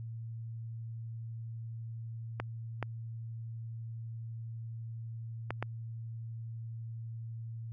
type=clicks; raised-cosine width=0.5 ms; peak=-19 dBFS; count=4; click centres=2.4 / 2.827 / 5.506 / 5.626 s; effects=added 114 Hz sine -39 dBFS peak until 7.72 s